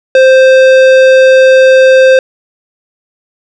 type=tone with tanh clipping; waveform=sine; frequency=523.3 Hz; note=C5; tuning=in tune; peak=-3 dBFS; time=0.15-2.19 s; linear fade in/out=2 ms; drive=15 dB; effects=none